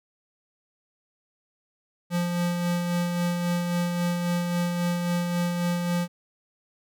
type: tone with tremolo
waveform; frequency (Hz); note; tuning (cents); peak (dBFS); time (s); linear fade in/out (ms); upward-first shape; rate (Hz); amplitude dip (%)
square; 174.61; F3; 0; -23; 2.1-6.08; 50; sine; 3.7; 35
effects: none